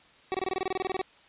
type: tone bursts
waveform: 25% pulse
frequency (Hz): 377.8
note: F#4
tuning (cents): +36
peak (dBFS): -23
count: 15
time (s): 0.32-1.015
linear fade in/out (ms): 0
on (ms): 23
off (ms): 25
effects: white hiss -57 dBFS RMS until 1.28 s + resampled to 8000 Hz